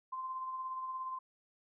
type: tone with tremolo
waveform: sine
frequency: 1040 Hz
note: C6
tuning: 11 cents flat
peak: -36 dBFS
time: 0.12-1.19 s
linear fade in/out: 10 ms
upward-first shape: sine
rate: 17 Hz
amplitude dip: 35%
effects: none